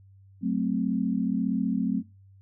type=chord; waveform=sine; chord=F# diminished; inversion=none; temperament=equal; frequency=185 / 220 / 261.6 Hz; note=F#3 / A3 / C4; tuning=0 / 0 / 0 cents; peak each=-28 / -28 / -28 dBFS; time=0.41-2.03 s; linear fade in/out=50 ms; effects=noise-tail reverb RT60 0.3 s tail -25 dB re dry + added 97 Hz sine -51 dBFS peak until 2.41 s